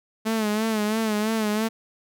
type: tone with vibrato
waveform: sawtooth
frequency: 216.5 Hz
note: A3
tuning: 28 cents flat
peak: -18 dBFS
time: 0.25-1.69 s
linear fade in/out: 20 ms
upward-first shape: sine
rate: 3 Hz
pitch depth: 64 cents each way
effects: none